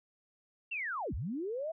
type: linear two-way sweep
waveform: sine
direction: down then up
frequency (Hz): 2794 to 48.25 to 667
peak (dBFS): -34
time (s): 0.71-1.72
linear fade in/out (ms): 10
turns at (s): 1.14
effects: none